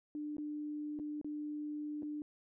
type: tone with dropouts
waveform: sine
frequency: 298.4 Hz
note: D4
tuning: 28 cents sharp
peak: -38 dBFS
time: 0.15-2.22 s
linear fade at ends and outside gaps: 1 ms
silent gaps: 0.368-0.382 / 0.99-0.997 / 1.214-1.245 / 2.023-2.03 s
effects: none